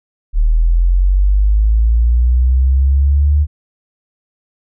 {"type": "linear sweep", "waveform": "sine", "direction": "up", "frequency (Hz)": [37.46, 74.8], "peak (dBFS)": -8, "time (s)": [0.33, 3.47], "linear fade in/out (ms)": 50, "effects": []}